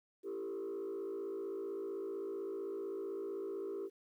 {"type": "tone with frequency modulation", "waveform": "sine", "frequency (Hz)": 393.3, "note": "G4", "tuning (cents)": 6, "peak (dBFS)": -36, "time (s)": [0.23, 3.9], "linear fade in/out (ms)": 50, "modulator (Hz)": 55.7, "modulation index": 0.95, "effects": ["tanh soft clip ceiling -37 dBFS", "12-bit"]}